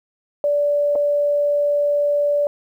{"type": "tone with dropouts", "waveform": "sine", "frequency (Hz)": 581, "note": "D5", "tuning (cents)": -19, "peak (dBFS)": -15, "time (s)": [0.44, 2.47], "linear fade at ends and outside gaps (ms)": 1, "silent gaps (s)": [0.954, 0.958], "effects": ["9-bit"]}